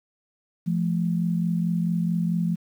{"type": "tone pair together", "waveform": "sine", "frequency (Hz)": [171.44, 216], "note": ["F3", "A3"], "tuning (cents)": [-32, -32], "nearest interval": "major third", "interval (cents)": 400, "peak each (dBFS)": [-22, -28], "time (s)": [0.66, 2.56], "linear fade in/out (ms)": 20, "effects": ["9-bit"]}